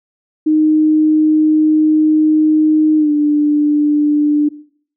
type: tone with pitch glide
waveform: sine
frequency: 309.2 to 296.4 Hz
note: D#4 to D4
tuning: -11 to +16 cents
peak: -9 dBFS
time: 0.46-4.49 s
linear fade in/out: 10 ms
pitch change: -73 cents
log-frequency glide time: 2.97-3.11 s
effects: noise-tail reverb RT60 0.5 s tail -17 dB re dry